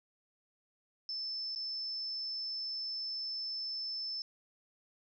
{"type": "tone with dropouts", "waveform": "sine", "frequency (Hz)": 5274, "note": "E8", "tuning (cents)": 0, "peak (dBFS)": -36, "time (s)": [1.09, 4.22], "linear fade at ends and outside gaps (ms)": 1, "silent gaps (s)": [1.55, 1.559], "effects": []}